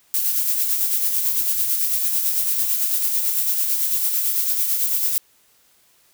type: noise with tremolo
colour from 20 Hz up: violet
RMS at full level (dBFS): -19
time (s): 0.14-5.18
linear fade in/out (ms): 0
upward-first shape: sine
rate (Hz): 9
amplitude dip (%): 40
effects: white hiss -58 dBFS RMS until 6.13 s